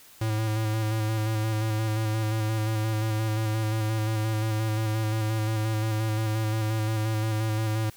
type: tone with vibrato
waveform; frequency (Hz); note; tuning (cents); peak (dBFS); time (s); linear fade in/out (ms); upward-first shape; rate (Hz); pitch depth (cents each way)
square; 109.2; A2; -13; -25; 0.21-7.9; 5; square; 5.7; 23
effects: white hiss -52 dBFS RMS until 7.96 s